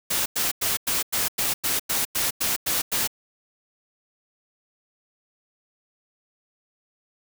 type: noise bursts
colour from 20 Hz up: white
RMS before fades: -24 dBFS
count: 12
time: 0.1-3.076 s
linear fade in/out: 10 ms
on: 160 ms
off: 96 ms
effects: none